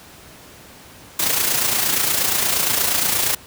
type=noise with amplitude modulation; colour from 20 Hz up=white; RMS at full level=-17 dBFS; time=1.19-3.35 s; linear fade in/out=5 ms; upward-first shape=sine; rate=28.5 Hz; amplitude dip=50%; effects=pink hiss -43 dBFS RMS until 3.46 s + high-pass 60 Hz 12 dB/octave